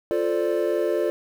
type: chord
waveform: triangle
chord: D minor seventh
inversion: first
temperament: equal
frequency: 349.2 / 440 / 523.3 / 587.3 Hz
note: F4 / A4 / C5 / D5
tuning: 0 / 0 / 0 / 0 cents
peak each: -23 / -24 / -27 / -24 dBFS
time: 0.11-1.1 s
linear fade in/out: 0 ms
effects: 8-bit